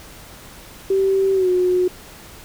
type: tone with pitch glide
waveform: sine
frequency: 386.9 to 363.1 Hz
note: G4 to F#4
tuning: -23 to -33 cents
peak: -14 dBFS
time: 0.9-1.88 s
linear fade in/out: 5 ms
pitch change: -110 cents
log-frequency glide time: 1.34-1.49 s
effects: pink hiss -41 dBFS RMS until 2.44 s